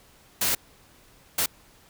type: noise bursts at uneven times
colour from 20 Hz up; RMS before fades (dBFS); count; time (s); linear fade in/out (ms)
white; -24; 2; 0.41-0.55 / 1.38-1.46; 5
effects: pink hiss -56 dBFS RMS until 1.89 s